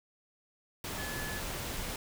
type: tone in noise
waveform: sine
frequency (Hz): 1718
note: A6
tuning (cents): -42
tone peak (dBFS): -41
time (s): 0.98-1.4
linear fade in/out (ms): 2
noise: pink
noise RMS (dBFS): -38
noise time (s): 0.84-1.96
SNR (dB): -6
effects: none